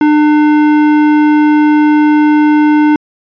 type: tone with hard clipping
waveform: sine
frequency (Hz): 300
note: D4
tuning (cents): +37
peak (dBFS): -7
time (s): 0.01-2.96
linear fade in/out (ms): 2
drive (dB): 13
effects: resampled to 11025 Hz